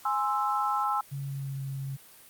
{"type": "chord", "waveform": "sine", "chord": "Ab augmented", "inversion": "none", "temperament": "equal", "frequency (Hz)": [830.6, 1046.5, 1318.5], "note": ["Ab5", "C6", "E6"], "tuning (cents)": [0, 0, 0], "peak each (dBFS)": [-29, -31, -29], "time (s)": [0.05, 1.01], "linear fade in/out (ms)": 5}
{"type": "tone with pitch glide", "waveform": "sine", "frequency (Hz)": [138.59, 135.97], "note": ["C#3", "C#3"], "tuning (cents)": [0, -33], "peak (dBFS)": -32, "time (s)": [1.11, 1.97], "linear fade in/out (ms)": 20, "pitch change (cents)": -33, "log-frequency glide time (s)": [1.23, 1.6]}
{"effects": ["white hiss -53 dBFS RMS until 2.29 s", "Opus 48 kbps"]}